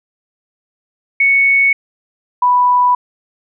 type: tone pair in turn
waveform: sine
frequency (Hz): 2217 / 987.6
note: C#7 / B5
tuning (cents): 0 / 0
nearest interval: octave + major second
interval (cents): 1400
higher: first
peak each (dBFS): -8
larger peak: neither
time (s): 1.2-1.73 / 2.42-2.95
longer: neither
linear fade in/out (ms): 5
effects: none